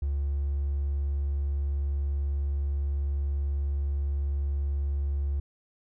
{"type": "tone with hard clipping", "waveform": "triangle", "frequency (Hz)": 70.4, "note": "C#2", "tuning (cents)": 27, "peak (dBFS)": -26, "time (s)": [0.02, 5.4], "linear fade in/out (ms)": 5, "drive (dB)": 4, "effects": []}